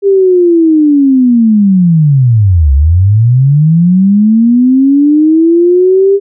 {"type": "linear two-way sweep", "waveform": "sine", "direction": "down then up", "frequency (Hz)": [402.2, 66, 402.2], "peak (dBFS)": -3, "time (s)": [0.02, 6.2], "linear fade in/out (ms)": 50, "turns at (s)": 2.73, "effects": []}